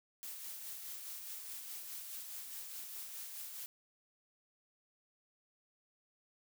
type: noise with tremolo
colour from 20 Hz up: blue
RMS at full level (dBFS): -45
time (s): 0.23-3.66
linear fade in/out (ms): 0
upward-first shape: sine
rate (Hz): 4.8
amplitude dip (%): 35
effects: none